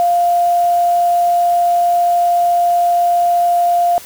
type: tone with quantisation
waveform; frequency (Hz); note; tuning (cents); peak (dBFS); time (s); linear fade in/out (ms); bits
sine; 698.5; F5; 0; -10; 0-3.98; 0; 6
effects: white hiss -36 dBFS RMS until 4.05 s